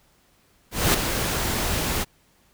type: noise with ADSR envelope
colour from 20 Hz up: pink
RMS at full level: -17 dBFS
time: 0.71-2.05 s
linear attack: 230 ms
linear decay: 7 ms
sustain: -8 dB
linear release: 28 ms
effects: pink hiss -61 dBFS RMS until 2.53 s